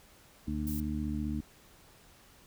harmonic tone, 75.1 Hz, D2, 39 cents sharp, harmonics 1 / 2 / 3 / 4, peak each -36 / -40 / -35 / -38 dBFS, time 0.47-1.41 s, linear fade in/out 10 ms
violet noise, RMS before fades -43 dBFS, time 0.67-0.8 s, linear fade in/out 0 ms
effects pink hiss -59 dBFS RMS until 2.46 s

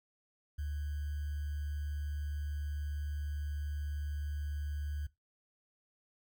sine tone with sample-and-hold, 73.42 Hz, D2, in tune, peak -35 dBFS, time 0.58-5.07 s, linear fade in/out 10 ms, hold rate 1575 Hz, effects noise-tail reverb RT60 0.2 s tail -19 dB re dry

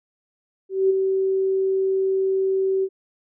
sine tone with ADSR envelope, 383.3 Hz, G4, 39 cents flat, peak -13 dBFS, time 0.69-2.89 s, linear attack 210 ms, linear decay 14 ms, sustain -5 dB, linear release 56 ms, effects none

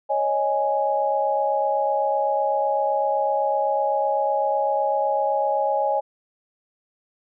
sine chord, C# suspended second, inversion none, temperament equal, 554.4 / 622.3 / 830.6 Hz, C#5 / D#5 / G#5, 0 / 0 / 0 cents, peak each -24 / -25 / -22 dBFS, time 0.09-6.01 s, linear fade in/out 20 ms, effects none

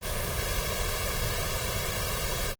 pink noise with comb filter, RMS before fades -30 dBFS, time 0.01-2.55 s, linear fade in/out 50 ms, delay 1.8 ms, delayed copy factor +0.9, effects Opus 24 kbps

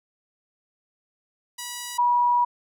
5% pulse / sine tone pair in turn, 972 / 968.4 Hz, B5 / B5, -28 / -34 cents, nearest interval unison, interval 6 cents, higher first, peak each -20 / -17 dBFS, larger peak second, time 1.58-1.98 / 1.98-2.45 s, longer second, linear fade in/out 10 ms, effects none

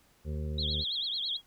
harmonic tone, 75.6 Hz, D#2, 49 cents flat, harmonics 1 / 2 / 3 / 5 / 6 / 7, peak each -33 / -39 / -43 / -47 / -49 / -50 dBFS, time 0.24-0.85 s, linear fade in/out 50 ms
sine tone with vibrato, 3717 Hz, A#7, 6 cents flat, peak -31 dBFS, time 0.58-1.37 s, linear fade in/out 5 ms, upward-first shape triangle, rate 9.1 Hz, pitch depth 290 cents each way
sine tone with pitch glide, 3318 to 3295 Hz, G#7 to G#7, -2 to -14 cents, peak -40 dBFS, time 0.6-1.42 s, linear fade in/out 50 ms, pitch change -12 cents, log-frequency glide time 0.83-0.89 s
effects pink hiss -65 dBFS RMS until 1.46 s

